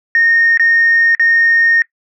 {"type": "tone with dropouts", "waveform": "sine", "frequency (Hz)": 1843, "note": "A#6", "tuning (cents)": -20, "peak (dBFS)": -7, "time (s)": [0.15, 1.82], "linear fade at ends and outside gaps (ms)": 1, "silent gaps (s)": [[0.574, 0.596], [1.15, 1.196]], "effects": ["noise-tail reverb RT60 0.1 s tail -20 dB re dry", "tanh soft clip ceiling -3 dBFS"]}